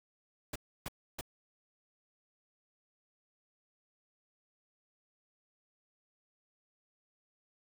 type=noise bursts; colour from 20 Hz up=pink; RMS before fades=-39 dBFS; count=3; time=0.53-1.211 s; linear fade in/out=5 ms; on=27 ms; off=300 ms; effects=none